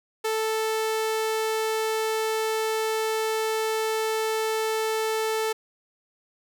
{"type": "tone", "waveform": "sawtooth", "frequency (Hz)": 440, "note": "A4", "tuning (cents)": 0, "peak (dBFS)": -20, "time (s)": [0.24, 5.53], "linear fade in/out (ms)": 10, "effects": []}